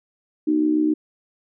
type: tone with amplitude modulation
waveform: sine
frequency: 306.4 Hz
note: D#4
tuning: 27 cents flat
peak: -13 dBFS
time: 0.47-0.94 s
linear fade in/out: 10 ms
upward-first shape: sine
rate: 67.5 Hz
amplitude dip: 70%
effects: none